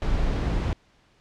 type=noise; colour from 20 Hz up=brown; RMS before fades=-24 dBFS; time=0.02-0.73 s; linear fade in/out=0 ms; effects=pink hiss -61 dBFS RMS until 1.2 s + low-pass 5000 Hz 12 dB/octave